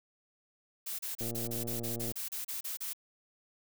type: noise bursts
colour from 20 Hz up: blue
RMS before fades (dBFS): -38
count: 13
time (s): 0.86-2.934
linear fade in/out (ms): 10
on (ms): 130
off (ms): 32
type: click train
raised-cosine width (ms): 2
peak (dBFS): -28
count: 107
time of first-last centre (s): 1.21-2.116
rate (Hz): 117
effects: none